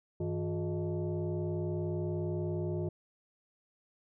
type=tone with frequency modulation; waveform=sine; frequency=98 Hz; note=G2; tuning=in tune; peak=-31 dBFS; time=0.2-2.89 s; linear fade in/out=5 ms; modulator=259 Hz; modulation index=1.5; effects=none